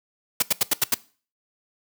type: noise bursts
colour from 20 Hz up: white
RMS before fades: -19 dBFS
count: 6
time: 0.4-0.944 s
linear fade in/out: 5 ms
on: 24 ms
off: 80 ms
effects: noise-tail reverb RT60 0.4 s tail -20 dB re dry + high-pass 100 Hz 12 dB/octave